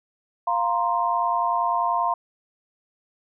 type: chord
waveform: sine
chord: F suspended fourth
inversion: none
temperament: equal with one note detuned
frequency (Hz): 698.5 / 936.1 / 1046.5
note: F5 / Bb5 / C6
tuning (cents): 0 / +7 / 0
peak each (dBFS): -25 / -24 / -24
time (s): 0.47-2.14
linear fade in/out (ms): 5
effects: none